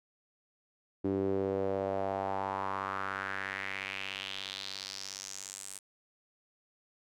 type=tone with band-pass filter sweep; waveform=sawtooth; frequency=97 Hz; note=G2; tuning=18 cents flat; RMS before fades=-36 dBFS; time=1.04-5.79 s; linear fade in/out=10 ms; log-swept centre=330 to 8900 Hz; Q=3.4; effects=none